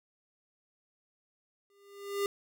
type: tone with exponential growth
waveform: square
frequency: 401.3 Hz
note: G4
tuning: 41 cents sharp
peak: -27 dBFS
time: 1.7-2.26 s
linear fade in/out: 1 ms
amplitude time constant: 120 ms
effects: none